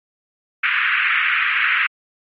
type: band-pass noise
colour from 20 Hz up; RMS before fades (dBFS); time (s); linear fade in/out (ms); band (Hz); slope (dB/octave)
white; -18; 0.63-1.87; 10; 1300 to 2600; 48
effects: MP3 32 kbps